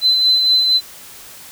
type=tone with tremolo; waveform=sine; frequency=4044 Hz; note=B7; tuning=40 cents sharp; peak=-9 dBFS; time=0.01-0.81 s; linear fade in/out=50 ms; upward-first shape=sine; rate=4.3 Hz; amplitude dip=35%; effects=white hiss -38 dBFS RMS until 1.51 s